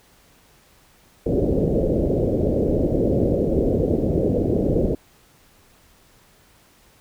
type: low-pass noise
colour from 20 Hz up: white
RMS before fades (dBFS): -20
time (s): 1.26-4.95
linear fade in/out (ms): 5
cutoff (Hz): 550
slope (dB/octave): 48
effects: pink hiss -55 dBFS RMS until 7 s